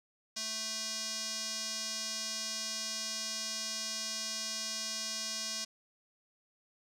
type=tone with band-pass filter; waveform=square; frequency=220 Hz; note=A3; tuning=in tune; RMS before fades=-38 dBFS; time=0.36-5.65 s; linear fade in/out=10 ms; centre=5500 Hz; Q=2.8; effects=none